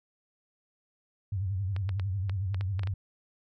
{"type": "tone with vibrato", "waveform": "sine", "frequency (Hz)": 96.2, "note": "G2", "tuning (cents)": -32, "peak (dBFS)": -28, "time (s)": [1.32, 2.94], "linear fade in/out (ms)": 5, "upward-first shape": "sine", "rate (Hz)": 11, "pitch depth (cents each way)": 120}
{"type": "clicks", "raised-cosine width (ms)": 0.3, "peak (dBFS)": -24, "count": 9, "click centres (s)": [1.764, 1.892, 1.997, 2.296, 2.545, 2.61, 2.794, 2.834, 2.873]}
{"effects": []}